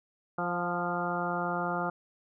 harmonic tone with a mistuned harmonic, 174.61 Hz, F3, in tune, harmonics 1 / 2 / 3 / 4 / 5 / 6 / 7 / 8, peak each -36 / -38 / -38 / -35 / -37 / -43 / -36 / -37 dBFS, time 0.38-1.9 s, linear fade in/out 5 ms, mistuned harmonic 4, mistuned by +21 cents, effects none

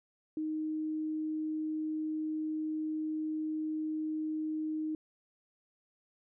sine tone, 311.1 Hz, D#4, in tune, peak -32 dBFS, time 0.37-4.95 s, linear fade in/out 2 ms, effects none

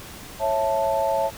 sine chord, A major, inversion first, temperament just, 550 / 660 / 880 Hz, C#5 / E5 / A5, -14 / +2 / 0 cents, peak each -24 dBFS, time 0.39-1.31 s, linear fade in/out 50 ms, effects pink hiss -40 dBFS RMS until 1.37 s

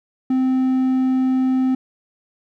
triangle tone, 259.5 Hz, C4, 14 cents flat, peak -13 dBFS, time 0.3-1.75 s, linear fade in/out 5 ms, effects none

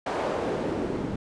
pink noise with band-pass filter sweep, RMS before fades -29 dBFS, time 0.06-1.16 s, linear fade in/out 5 ms, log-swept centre 720 to 220 Hz, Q 1.3, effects resampled to 22050 Hz

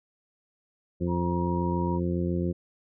harmonic tone, 87.31 Hz, F2, in tune, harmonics 1 / 2 / 3 / 4 / 5 / 6, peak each -31 / -28 / -35 / -31 / -42 / -38 dBFS, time 1-2.53 s, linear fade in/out 20 ms
sine tone, 950 Hz, A#5, 33 cents sharp, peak -32 dBFS, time 1.07-2 s, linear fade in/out 50 ms
effects none

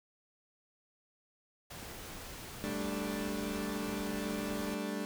pink noise, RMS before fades -46 dBFS, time 1.7-4.75 s, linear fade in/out 10 ms
30% pulse chord, G suspended second, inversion none, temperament equal, 196 / 220 / 293.7 Hz, G3 / A3 / D4, 0 / 0 / 0 cents, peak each -37 / -37 / -37 dBFS, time 2.64-5.05 s, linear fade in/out 0 ms
effects none

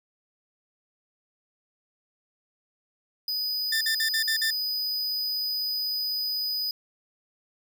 square tone, 4978 Hz, D#8, in tune, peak -27 dBFS, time 3.28-6.71 s, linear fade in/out 2 ms
sawtooth tone bursts, 1786 Hz, A6, 25 cents sharp, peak -21 dBFS, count 6, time 3.72-4.506 s, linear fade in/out 5 ms, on 91 ms, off 48 ms
effects none

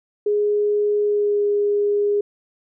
sine tone with pitch glide, 415.3 to 410.5 Hz, G#4 to G#4, 0 to -20 cents, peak -16 dBFS, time 0.26-2.21 s, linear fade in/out 5 ms, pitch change -20 cents, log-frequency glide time 1.03-1.44 s, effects none

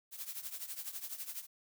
blue noise with tremolo, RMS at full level -40 dBFS, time 0.11-1.47 s, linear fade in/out 50 ms, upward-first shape triangle, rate 12 Hz, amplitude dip 85%, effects none

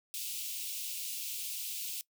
white high-pass noise, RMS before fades -39 dBFS, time 0.14-2.01 s, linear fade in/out 0 ms, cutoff 2500 Hz, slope 48 dB/octave, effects noise-tail reverb RT60 0.1 s tail -21 dB re dry

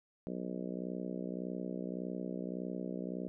harmonic tone, 61.74 Hz, B1, in tune, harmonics 3 / 4 / 5 / 6 / 7 / 8 / 9 / 10, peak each -41 / -43 / -45 / -47 / -48 / -49 / -50 / -51 dBFS, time 0.27-3.28 s, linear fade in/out 0 ms, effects none

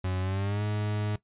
40% pulse tone with pitch glide, 92.5 to 105.03 Hz, F#2 to G#2, 0 to +20 cents, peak -27 dBFS, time 0.04-1.16 s, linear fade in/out 5 ms, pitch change +220 cents, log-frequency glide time 0.2-0.63 s, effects noise-tail reverb RT60 0.1 s tail -17 dB re dry + resampled to 8000 Hz

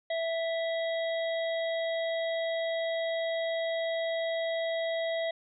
harmonic tone with a mistuned harmonic, 659.3 Hz, E5, in tune, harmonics 1 / 3 / 5 / 6, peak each -29 / -38 / -42 / -44 dBFS, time 0.1-5.31 s, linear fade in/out 5 ms, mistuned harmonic 6, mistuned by -76 cents, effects none

